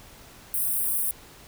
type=high-pass noise; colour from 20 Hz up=white; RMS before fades=-26 dBFS; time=0.54-1.11 s; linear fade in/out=0 ms; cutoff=8600 Hz; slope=96 dB/octave; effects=pink hiss -49 dBFS RMS until 1.47 s